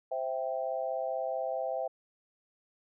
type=chord; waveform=sine; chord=C major; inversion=none; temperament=equal; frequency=523.3 / 659.3 / 784 Hz; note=C5 / E5 / G5; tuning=0 / 0 / 0 cents; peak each=-35 / -34 / -37 dBFS; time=0.11-1.88 s; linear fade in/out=10 ms; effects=none